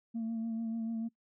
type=tone with vibrato; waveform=sine; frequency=226.7 Hz; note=A#3; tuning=48 cents flat; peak=-31 dBFS; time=0.14-1.09 s; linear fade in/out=20 ms; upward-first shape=sine; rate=6.8 Hz; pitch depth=26 cents each way; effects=noise-tail reverb RT60 0.1 s tail -23 dB re dry + tanh soft clip ceiling -31 dBFS